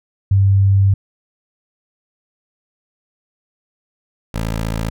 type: tone pair in turn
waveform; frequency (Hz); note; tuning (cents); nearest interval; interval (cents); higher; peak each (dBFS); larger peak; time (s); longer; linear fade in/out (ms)
sine / 15% pulse; 98 / 55.11; G2 / A1; 0 / +3; minor seventh; 997; first; -9 / -13; first; 0.31-0.94 / 4.34-4.9; first; 5
effects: none

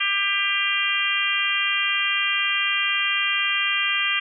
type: harmonic tone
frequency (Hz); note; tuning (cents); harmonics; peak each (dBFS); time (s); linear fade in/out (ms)
398; G4; +26; 3 / 4 / 5 / 6 / 7 / 8; -30 / -29 / -27 / -26 / -25 / -27; 0-4.2; 10
effects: none

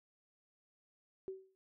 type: tone with exponential decay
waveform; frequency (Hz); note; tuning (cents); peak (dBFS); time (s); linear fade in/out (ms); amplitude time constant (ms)
sine; 381.1; G4; -49; -37; 1.28-1.55; 0; 58
effects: none

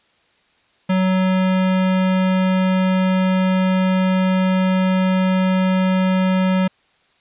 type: tone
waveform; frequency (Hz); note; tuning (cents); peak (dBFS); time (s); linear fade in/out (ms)
square; 186.7; F#3; +16; -15; 0.89-6.68; 10
effects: white hiss -59 dBFS RMS until 7.2 s + resampled to 8000 Hz

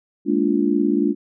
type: chord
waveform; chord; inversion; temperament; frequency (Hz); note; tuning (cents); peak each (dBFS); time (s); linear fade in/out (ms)
sine; Bb dominant seventh; third; just; 209.8 / 233.1 / 291.4 / 349.6; Ab3 / Bb3 / D4 / F4; +18 / 0 / -13 / +2; -22 / -24 / -19 / -22; 0.25-1.15; 50
effects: none

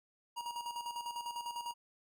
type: tone with tremolo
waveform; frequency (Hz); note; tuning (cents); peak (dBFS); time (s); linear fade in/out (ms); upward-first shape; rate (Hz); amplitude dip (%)
square; 950; A#5; +33; -38; 0.36-1.74; 20; square; 10; 60
effects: none

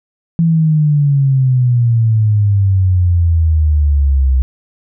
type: exponential sweep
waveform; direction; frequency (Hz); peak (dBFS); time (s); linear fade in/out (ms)
sine; down; 168.2 to 64; -8; 0.39-4.42; 0
effects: none

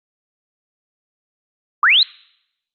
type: linear sweep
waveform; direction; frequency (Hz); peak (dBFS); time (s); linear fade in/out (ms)
sine; up; 1069 to 4186; -9; 1.83-2.03; 2
effects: noise-tail reverb RT60 0.8 s tail -25 dB re dry + Opus 48 kbps

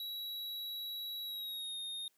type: tone with pitch glide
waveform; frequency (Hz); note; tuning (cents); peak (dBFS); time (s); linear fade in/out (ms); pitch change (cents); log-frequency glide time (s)
square; 3890 to 3695; B7 to A#7; -27 to -16; -40; 0-2.08; 2; -89; 1.24-1.77
effects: white hiss -75 dBFS RMS until 2.17 s + high-pass 60 Hz 12 dB/octave

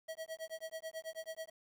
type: tone with tremolo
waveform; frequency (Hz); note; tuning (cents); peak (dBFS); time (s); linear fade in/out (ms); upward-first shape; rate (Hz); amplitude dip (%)
square; 644; E5; -41; -40; 0.08-1.5; 10; sine; 9.2; 100
effects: 11-bit

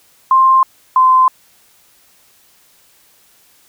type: tone pair in turn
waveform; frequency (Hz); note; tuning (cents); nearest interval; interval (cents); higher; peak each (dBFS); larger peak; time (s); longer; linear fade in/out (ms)
sine; 1053 / 1033.7; C6 / C6; +11 / -21; unison; 32; first; -6; neither; 0.31-0.63 / 0.96-1.28; neither; 2
effects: white hiss -51 dBFS RMS until 3.68 s

